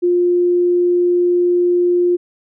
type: tone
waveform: sine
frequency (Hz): 353.1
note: F4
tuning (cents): +19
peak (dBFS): -11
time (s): 0.02-2.17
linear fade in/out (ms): 20
effects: none